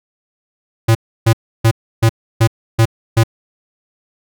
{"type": "tone bursts", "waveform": "square", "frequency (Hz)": 113.1, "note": "A2", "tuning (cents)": 48, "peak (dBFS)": -8, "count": 7, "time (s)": [0.88, 3.237], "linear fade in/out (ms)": 10, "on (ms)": 71, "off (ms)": 310, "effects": []}